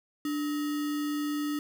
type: tone with sample-and-hold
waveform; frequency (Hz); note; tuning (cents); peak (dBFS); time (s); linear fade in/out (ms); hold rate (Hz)
sine; 294.9; D4; +7; -28; 0.25-1.59; 2; 1575
effects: none

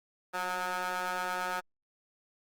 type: ring-modulated tone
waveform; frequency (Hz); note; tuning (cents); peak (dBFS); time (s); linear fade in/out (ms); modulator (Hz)
20% pulse; 182.4; F#3; -24; -24; 0.33-1.61; 20; 1090
effects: Opus 48 kbps

